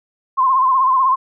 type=tone with vibrato; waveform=sine; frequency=1046.5 Hz; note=C6; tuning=in tune; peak=-11 dBFS; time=0.37-1.16 s; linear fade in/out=20 ms; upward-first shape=sine; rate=16 Hz; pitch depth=64 cents each way; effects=none